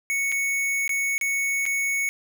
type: tone with dropouts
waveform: square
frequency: 2217 Hz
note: C#7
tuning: in tune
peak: -23 dBFS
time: 0.1-2.09 s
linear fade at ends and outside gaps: 0 ms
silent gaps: 0.318-0.323 / 0.878-0.893 / 1.18-1.212 / 1.655-1.663 s
effects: none